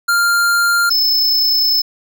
square tone pair in turn, 1396.9 / 5245 Hz, F6 / E8, 0 / -10 cents, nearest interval octave + major seventh, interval 2290 cents, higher second, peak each -12 dBFS, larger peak neither, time 0.08-0.9 / 0.9-1.82 s, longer second, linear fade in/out 10 ms, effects none

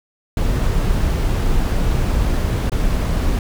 brown noise with dropouts, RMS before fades -17 dBFS, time 0.37-3.39 s, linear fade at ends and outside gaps 2 ms, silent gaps 2.697-2.718 s, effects none

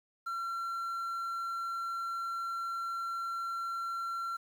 triangle tone with quantisation, 1362 Hz, F6, 44 cents flat, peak -32 dBFS, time 0.26-4.37 s, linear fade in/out 10 ms, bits 10, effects none

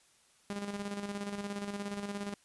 sawtooth tone with tremolo, 202.3 Hz, G#3, 45 cents flat, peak -31 dBFS, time 0.5-2.34 s, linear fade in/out 0 ms, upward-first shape square, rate 17 Hz, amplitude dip 50%, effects white hiss -66 dBFS RMS until 2.44 s + resampled to 24000 Hz

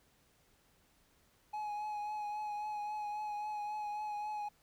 triangle tone with vibrato, 840 Hz, G#5, 19 cents sharp, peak -35 dBFS, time 1.53-4.49 s, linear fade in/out 10 ms, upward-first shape triangle, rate 3.7 Hz, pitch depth 27 cents each way, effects pink hiss -70 dBFS RMS until 4.62 s

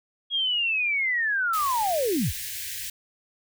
sine linear sweep, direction down, 3309 to 37.27 Hz, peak -22 dBFS, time 0.3-2.33 s, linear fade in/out 50 ms
white band-stop noise, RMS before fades -34 dBFS, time 1.53-2.9 s, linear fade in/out 5 ms, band 130 to 1600 Hz, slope 96 dB/octave
effects none

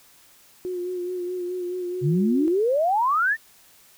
sine tone with vibrato, 359.5 Hz, F#4, 50 cents flat, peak -26 dBFS, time 0.65-2.48 s, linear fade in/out 0 ms, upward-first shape sine, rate 4.7 Hz, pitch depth 34 cents each way
sine exponential sweep, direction up, 131.9 to 1864.7 Hz, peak -18 dBFS, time 2.01-3.37 s, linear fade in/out 50 ms
effects white hiss -54 dBFS RMS until 3.97 s

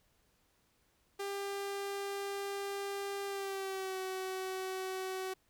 sawtooth tone with pitch glide, 398.3 to 376.6 Hz, G4 to F#4, +28 to +31 cents, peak -33 dBFS, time 1.19-5.34 s, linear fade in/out 10 ms, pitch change -97 cents, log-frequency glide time 3.26-3.98 s, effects pink hiss -73 dBFS RMS until 5.49 s

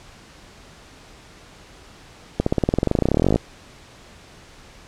accelerating click train, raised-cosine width 2 ms, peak -4 dBFS, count 28, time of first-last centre 2.4-3.36 s, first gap 64 ms, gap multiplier 0.95, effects pink hiss -46 dBFS RMS until 4.87 s + low-pass 7000 Hz 12 dB/octave

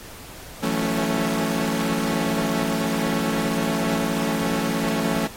sawtooth chord, F# minor seventh, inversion third, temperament equal with one note detuned, 164.81 / 181.71 / 220 / 277.2 Hz, E3 / F#3 / A3 / C#4, 0 / -31 / 0 / 0 cents, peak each -25 / -26 / -21 / -23 dBFS, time 0.62-5.28 s, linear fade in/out 20 ms, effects pink hiss -41 dBFS RMS until 5.36 s + AAC 48 kbps

